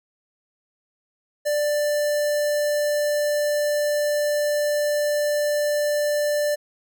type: tone with notch filter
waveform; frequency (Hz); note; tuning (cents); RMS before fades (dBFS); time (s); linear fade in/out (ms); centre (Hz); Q
square; 590; D5; +8; -22; 1.45-6.56; 20; 2700; 1.4
effects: none